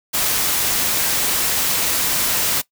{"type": "noise", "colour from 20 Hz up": "white", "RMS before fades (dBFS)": -19, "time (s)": [0.13, 2.62], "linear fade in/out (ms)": 20, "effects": ["noise-tail reverb RT60 0.1 s tail -19 dB re dry"]}